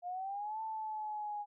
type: linear two-way sweep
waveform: sine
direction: up then down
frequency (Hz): 698.5 to 886 to 824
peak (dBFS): -37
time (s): 0.02-1.46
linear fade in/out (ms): 50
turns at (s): 0.61
effects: none